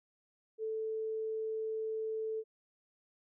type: tone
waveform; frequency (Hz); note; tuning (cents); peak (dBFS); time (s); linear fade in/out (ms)
sine; 440; A4; 0; -34; 0.58-2.44; 50
effects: none